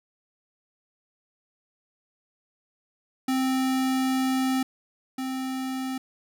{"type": "tone pair in turn", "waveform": "square", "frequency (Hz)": [261.6, 261.6], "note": ["C4", "C4"], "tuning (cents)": [0, 0], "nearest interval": "unison", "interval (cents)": 0, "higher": "neither", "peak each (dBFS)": [-23, -29], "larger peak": "first", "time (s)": [[3.28, 4.63], [5.18, 5.98]], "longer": "first", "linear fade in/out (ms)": 5, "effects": []}